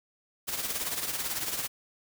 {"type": "noise with tremolo", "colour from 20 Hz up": "white", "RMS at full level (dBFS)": -30, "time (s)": [0.47, 1.68], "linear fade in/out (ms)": 20, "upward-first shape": "triangle", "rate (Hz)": 18, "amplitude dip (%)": 65, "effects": []}